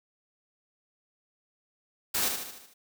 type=noise with echo; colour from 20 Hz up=white; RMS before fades=-28 dBFS; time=2.14-2.29 s; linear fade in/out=10 ms; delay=75 ms; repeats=6; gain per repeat=-5 dB; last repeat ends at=2.74 s; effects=none